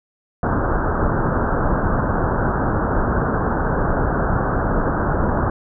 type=low-pass noise; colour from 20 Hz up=pink; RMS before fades=-19 dBFS; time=0.43-5.5 s; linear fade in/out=2 ms; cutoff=1600 Hz; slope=96 dB/octave; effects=none